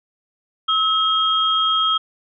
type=tone pair together; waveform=sine; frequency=1290 / 3238 Hz; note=E6 / G#7; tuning=-38 / -45 cents; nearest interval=octave + major third; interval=1593 cents; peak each=-18 dBFS; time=0.68-1.98 s; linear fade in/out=10 ms; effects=none